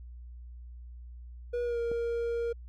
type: tone with pitch glide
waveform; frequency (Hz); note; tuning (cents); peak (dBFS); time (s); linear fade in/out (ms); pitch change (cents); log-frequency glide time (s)
triangle; 482.6 to 468.3; B4 to A#4; -40 to +8; -27; 1.53-2.53; 10; -52; 1.63-1.79
type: click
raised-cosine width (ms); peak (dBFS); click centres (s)
2; -27; 1.916
effects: added 60 Hz sine -43 dBFS peak until 2.68 s